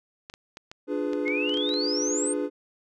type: clicks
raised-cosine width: 0.2 ms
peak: -23 dBFS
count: 11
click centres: 0.299 / 0.339 / 0.571 / 0.715 / 1.133 / 1.28 / 1.494 / 1.542 / 1.573 / 1.692 / 1.74 s
type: chord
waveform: triangle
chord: D diminished seventh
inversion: none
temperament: equal with one note detuned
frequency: 293.7 / 349.2 / 415.3 / 499.6 Hz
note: D4 / F4 / Ab4 / Cb5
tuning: 0 / 0 / 0 / +20 cents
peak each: -27 / -32 / -29 / -30 dBFS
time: 0.87-2.5 s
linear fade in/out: 50 ms
type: exponential sweep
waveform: sine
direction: up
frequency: 2093 to 8870 Hz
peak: -27 dBFS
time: 1.25-2.34 s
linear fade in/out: 20 ms
effects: none